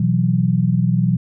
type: chord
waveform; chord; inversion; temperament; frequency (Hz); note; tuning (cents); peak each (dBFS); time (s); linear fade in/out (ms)
sine; B suspended fourth; none; equal; 123.47 / 164.81 / 185; B2 / E3 / F#3; 0 / 0 / 0; -18; 0-1.17; 5
effects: none